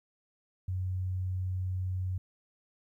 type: tone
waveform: sine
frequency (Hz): 92.5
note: F#2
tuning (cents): 0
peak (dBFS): -30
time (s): 0.68-2.18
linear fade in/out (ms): 5
effects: 12-bit